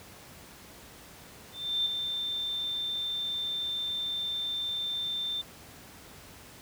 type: tone with ADSR envelope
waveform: sine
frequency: 3573 Hz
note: A7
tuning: 26 cents sharp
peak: -24 dBFS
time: 1.52-5.42 s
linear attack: 340 ms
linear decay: 4 ms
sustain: -6 dB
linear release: 14 ms
effects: pink hiss -50 dBFS RMS until 6.61 s + high-pass 60 Hz 12 dB/octave